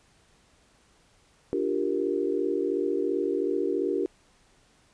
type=chord; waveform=sine; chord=G minor seventh; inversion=second; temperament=equal; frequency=293.7 / 349.2 / 392 / 466.2 Hz; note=D4 / F4 / G4 / Bb4; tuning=0 / 0 / 0 / 0 cents; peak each=-31 / -30 / -28 / -31 dBFS; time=1.53-4.06 s; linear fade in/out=0 ms; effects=pink hiss -62 dBFS RMS until 4.93 s + resampled to 22050 Hz